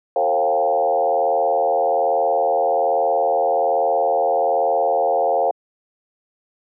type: tone with frequency modulation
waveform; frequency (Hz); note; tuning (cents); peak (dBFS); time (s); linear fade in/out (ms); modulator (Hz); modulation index
sine; 620; D#5; -6; -14; 0.16-5.51; 2; 81.2; 2.2
effects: high-pass 400 Hz 12 dB/octave